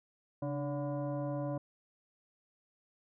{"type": "tone with frequency modulation", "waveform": "sine", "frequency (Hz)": 138.59, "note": "C#3", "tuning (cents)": 0, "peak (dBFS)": -33, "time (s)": [0.42, 1.58], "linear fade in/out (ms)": 5, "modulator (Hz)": 433, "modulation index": 1.3, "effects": []}